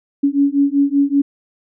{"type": "beating tone pair", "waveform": "sine", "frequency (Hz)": [278.9, 284.1], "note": ["C#4", "C#4"], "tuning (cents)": [11, 43], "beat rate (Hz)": 5.2, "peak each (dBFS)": -15, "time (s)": [0.23, 1.22], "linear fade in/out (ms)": 10, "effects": []}